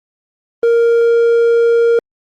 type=tone with hard clipping; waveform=sine; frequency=466.2 Hz; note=A#4; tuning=in tune; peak=-9 dBFS; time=0.63-1.99 s; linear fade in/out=2 ms; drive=3 dB; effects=Opus 24 kbps